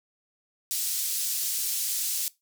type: band-pass noise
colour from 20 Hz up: white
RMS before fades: -29 dBFS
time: 0.71-2.28 s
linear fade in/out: 0 ms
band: 4800 to 15000 Hz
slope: 12 dB/octave
effects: noise-tail reverb RT60 0.2 s tail -20 dB re dry